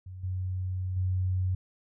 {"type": "tone with level steps", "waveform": "sine", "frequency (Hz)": 92.5, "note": "F#2", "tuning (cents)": 0, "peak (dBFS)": [-39, -29, -25], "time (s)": [0.06, 1.55], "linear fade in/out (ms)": 5, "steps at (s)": [0.23, 0.96], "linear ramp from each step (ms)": 10, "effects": []}